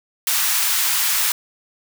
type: high-pass noise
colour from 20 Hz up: white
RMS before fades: -19 dBFS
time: 0.27-1.32 s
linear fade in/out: 2 ms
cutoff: 930 Hz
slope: 24 dB/octave
effects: none